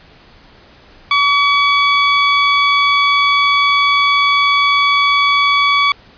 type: tone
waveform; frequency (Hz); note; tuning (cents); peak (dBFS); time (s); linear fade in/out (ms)
20% pulse; 1137; C#6; +44; -5; 1.11-5.92; 2
effects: pink hiss -44 dBFS RMS until 6.17 s + resampled to 11025 Hz